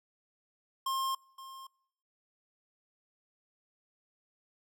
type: tone with echo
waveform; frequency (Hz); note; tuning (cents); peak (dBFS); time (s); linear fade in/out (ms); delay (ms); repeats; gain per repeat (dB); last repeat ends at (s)
square; 1065; C6; +30; -31; 0.86-1.15; 5; 520; 1; -15; 1.67
effects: noise-tail reverb RT60 0.8 s tail -26 dB re dry